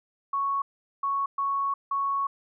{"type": "tone bursts at uneven times", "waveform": "sine", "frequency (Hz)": 1108.7, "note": "C#6", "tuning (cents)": 0, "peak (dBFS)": -24, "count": 4, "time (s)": [[0.33, 0.62], [1.03, 1.26], [1.38, 1.74], [1.91, 2.27]], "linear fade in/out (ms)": 5, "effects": []}